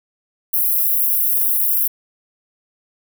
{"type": "high-pass noise", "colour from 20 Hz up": "white", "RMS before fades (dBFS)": -17, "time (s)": [0.53, 1.88], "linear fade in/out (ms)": 10, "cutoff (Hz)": 11000, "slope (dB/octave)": 48, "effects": []}